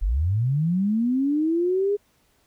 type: linear sweep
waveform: sine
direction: up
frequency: 38.89 to 415.3 Hz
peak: -19 dBFS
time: 0.01-1.97 s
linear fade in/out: 20 ms
effects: pink hiss -64 dBFS RMS until 2.46 s